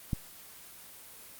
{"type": "click", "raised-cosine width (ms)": 5, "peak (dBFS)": -17, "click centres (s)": 0.132, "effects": ["white hiss -50 dBFS RMS until 1.39 s", "Opus 24 kbps"]}